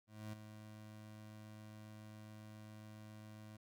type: tone with ADSR envelope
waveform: 25% pulse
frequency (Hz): 107.3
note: A2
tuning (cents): -43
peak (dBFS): -40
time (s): 0.07-3.57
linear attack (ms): 260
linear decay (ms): 9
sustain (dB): -9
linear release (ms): 8
effects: none